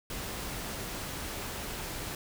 pink noise, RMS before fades -38 dBFS, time 0.1-2.15 s, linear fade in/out 2 ms, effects none

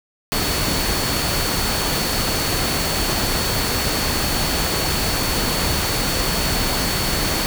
sine tone in noise, 4435 Hz, C#8, in tune, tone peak -27 dBFS, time 0.32-7.46 s, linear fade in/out 0 ms, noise pink, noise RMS -21 dBFS, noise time 0.32-7.46 s, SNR -9 dB, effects none

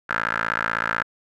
15% pulse tone with band-pass filter, 56.1 Hz, A1, 34 cents sharp, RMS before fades -25 dBFS, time 0.09-1.03 s, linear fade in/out 10 ms, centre 1500 Hz, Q 6, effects none

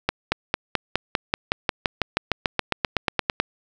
accelerating click train, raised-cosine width 0.3 ms, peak -3 dBFS, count 22, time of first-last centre 0.09-3.4 s, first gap 230 ms, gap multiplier 0.96, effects none

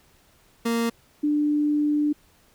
30% pulse / sine tone pair in turn, 231.8 / 296.4 Hz, A#3 / D4, -10 / +16 cents, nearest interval major third, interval 426 cents, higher second, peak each -19 dBFS, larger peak neither, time 0.65-0.9 / 1.23-2.13 s, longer second, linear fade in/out 10 ms, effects pink hiss -59 dBFS RMS until 2.54 s

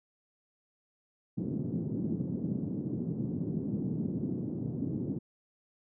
white band-pass noise, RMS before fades -34 dBFS, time 1.37-5.19 s, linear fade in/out 10 ms, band 120 to 280 Hz, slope 24 dB/octave, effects none

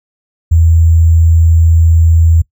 sine tone with sample-and-hold, 82.2 Hz, E2, 4 cents flat, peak -4 dBFS, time 0.51-2.42 s, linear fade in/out 10 ms, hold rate 7350 Hz, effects noise-tail reverb RT60 0.1 s tail -22 dB re dry

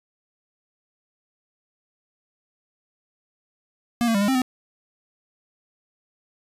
square tone with pitch steps, 237.1 / 227.2 / 199.3 / 204.3 / 264.6 / 254.8 Hz, A#3 / A#3 / G3 / G#3 / C4 / C4, +30 / -44 / +29 / -28 / +20 / -46 cents, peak -19 dBFS, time 4.01-4.418 s, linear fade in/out 0 ms, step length 68 ms, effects resampled to 32000 Hz

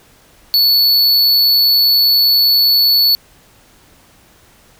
square tone, 4435 Hz, C#8, in tune, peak -9 dBFS, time 0.54-3.15 s, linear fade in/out 0 ms, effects pink hiss -48 dBFS RMS until 4.79 s

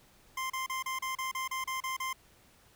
25% pulse tone bursts, 1046.5 Hz, C6, in tune, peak -29 dBFS, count 11, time 0.37-2.13 s, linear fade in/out 5 ms, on 130 ms, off 33 ms, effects pink hiss -62 dBFS RMS until 2.75 s

